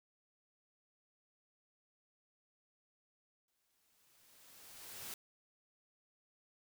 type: noise with exponential growth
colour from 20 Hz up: white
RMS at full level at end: -45 dBFS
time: 3.48-5.14 s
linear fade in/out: 2 ms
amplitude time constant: 360 ms
effects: none